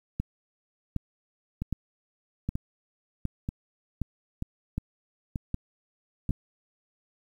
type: two click trains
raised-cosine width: 5 ms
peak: -18 / -16 dBFS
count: 6 / 9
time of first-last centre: 1.62-6.293 / 0.2-6.307 s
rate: 1.07 / 1.31 Hz
effects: 9-bit